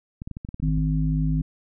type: clicks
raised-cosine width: 5 ms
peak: -21 dBFS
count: 10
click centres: 0.219 / 0.275 / 0.313 / 0.369 / 0.449 / 0.489 / 0.544 / 0.6 / 0.685 / 0.78 s
type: harmonic tone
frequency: 51.91 Hz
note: G#1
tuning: in tune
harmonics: 1 / 3 / 5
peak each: -25 / -22 / -28 dBFS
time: 0.62-1.42 s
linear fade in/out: 10 ms
effects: none